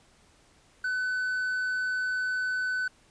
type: tone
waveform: triangle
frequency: 1506 Hz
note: F#6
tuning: 30 cents sharp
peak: -25 dBFS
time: 0.84-2.88 s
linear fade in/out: 5 ms
effects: pink hiss -61 dBFS RMS until 3.1 s + resampled to 22050 Hz